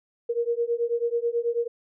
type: beating tone pair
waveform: sine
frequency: 466.2 / 475.4 Hz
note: A#4 / A#4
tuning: 0 / +34 cents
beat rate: 9.2 Hz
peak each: -26 dBFS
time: 0.29-1.68 s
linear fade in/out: 10 ms
effects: none